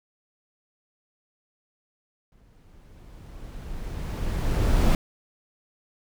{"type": "noise with exponential growth", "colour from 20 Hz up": "brown", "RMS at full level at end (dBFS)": -17, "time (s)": [2.32, 4.95], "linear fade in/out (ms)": 1, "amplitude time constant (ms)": 570, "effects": []}